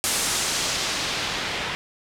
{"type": "noise with low-pass filter sweep", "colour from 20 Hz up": "white", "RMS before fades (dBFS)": -26, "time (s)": [0.04, 1.75], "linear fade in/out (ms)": 0, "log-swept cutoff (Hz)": [10000, 2700], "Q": 1, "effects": []}